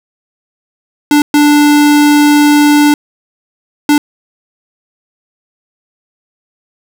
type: tone bursts at uneven times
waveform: square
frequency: 294 Hz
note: D4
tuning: 2 cents sharp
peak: -5 dBFS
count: 3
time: 1.11-1.22 / 1.34-2.94 / 3.89-3.98 s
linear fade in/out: 2 ms
effects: none